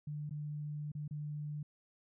sine tone with dropouts, 148.8 Hz, D3, 23 cents sharp, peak -38 dBFS, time 0.07-1.63 s, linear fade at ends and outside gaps 5 ms, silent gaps 0.295-0.308 / 0.918-0.95 / 1.079-1.109 s, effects none

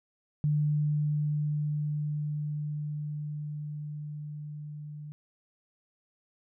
sine tone with level ramp, 149.2 Hz, D3, 28 cents sharp, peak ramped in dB -23 to -39 dBFS, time 0.44-5.12 s, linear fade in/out 0 ms, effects none

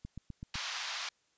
click train, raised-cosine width 5 ms, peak -30 dBFS, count 5, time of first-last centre 0.05-0.556 s, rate 7.91 Hz
white band-pass noise, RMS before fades -39 dBFS, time 0.54-1.09 s, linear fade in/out 2 ms, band 810 to 5300 Hz, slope 24 dB/octave
effects white hiss -73 dBFS RMS until 1.37 s + resampled to 16000 Hz

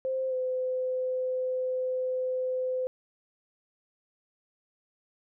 sine tone with pitch glide, 523.3 to 511.3 Hz, C5 to C5, 0 to -40 cents, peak -27 dBFS, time 0.05-2.87 s, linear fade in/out 0 ms, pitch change -40 cents, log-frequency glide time 0.29-0.34 s, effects none

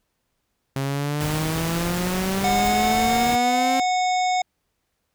sawtooth exponential sweep, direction up, 134.9 to 266.3 Hz, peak -19 dBFS, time 0.76-3.8 s, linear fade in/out 2 ms
pink noise, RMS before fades -30 dBFS, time 1.2-3.36 s, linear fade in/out 10 ms
harmonic tone, 734 Hz, F#5, 14 cents flat, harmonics 1 / 3 / 5 / 7 / 9 / 10, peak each -19 / -29 / -33 / -36 / -38 / -39 dBFS, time 2.44-4.42 s, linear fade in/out 5 ms
violet noise with exponential growth, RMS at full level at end -29 dBFS, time 2.58-2.67 s, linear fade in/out 1 ms, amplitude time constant 19 ms
effects pink hiss -74 dBFS RMS until 5.14 s

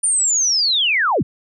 sine linear sweep, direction down, 9280 to 63 Hz, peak -14 dBFS, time 0.03-1.23 s, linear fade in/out 10 ms, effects none

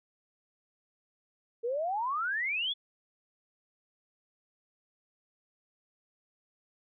sine exponential sweep, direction up, 450 to 3520 Hz, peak -29 dBFS, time 1.63-2.74 s, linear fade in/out 20 ms, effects none

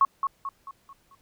sine tone with echo, 1100 Hz, C#6, 14 cents flat, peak -15 dBFS, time 0.01-0.05 s, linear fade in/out 2 ms, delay 220 ms, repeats 5, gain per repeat -7 dB, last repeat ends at 1.15 s, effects pink hiss -65 dBFS RMS until 1.21 s

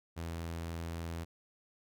sawtooth tone, 83.4 Hz, E2, 21 cents sharp, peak -34 dBFS, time 0.16-1.25 s, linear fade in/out 20 ms, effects none

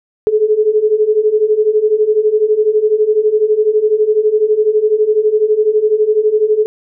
sine beating tone pair, 420.8 / 432.8 Hz, G#4 / A4, +23 / -29 cents, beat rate 12 Hz, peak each -14 / -11 dBFS, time 0.27-6.66 s, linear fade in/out 0 ms, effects none

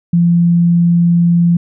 sine tone, 171.6 Hz, F3, 30 cents flat, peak -7 dBFS, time 0.13-1.57 s, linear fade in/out 5 ms, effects none

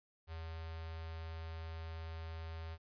square tone with notch filter, 81.4 Hz, E2, 21 cents flat, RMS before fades -45 dBFS, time 0.27-2.78 s, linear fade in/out 50 ms, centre 220 Hz, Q 0.55, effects resampled to 11025 Hz + 13-bit

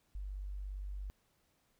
sine tone, 48.7 Hz, G1, 11 cents flat, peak -39 dBFS, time 0.15-1.1 s, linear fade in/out 0 ms, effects pink hiss -75 dBFS RMS until 1.79 s

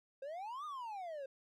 triangle exponential two-way sweep, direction up then down, 523.3 to 1244.5 to 523.3 Hz, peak -40 dBFS, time 0.22-1.26 s, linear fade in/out 5 ms, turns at 0.65 s, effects none

